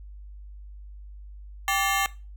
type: ring-modulated tone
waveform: 20% pulse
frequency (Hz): 972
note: B5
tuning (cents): -28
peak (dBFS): -14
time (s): 1.68-2.06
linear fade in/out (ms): 0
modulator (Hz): 186
effects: noise-tail reverb RT60 0.3 s tail -19 dB re dry + added 50 Hz sine -40 dBFS peak until 2.36 s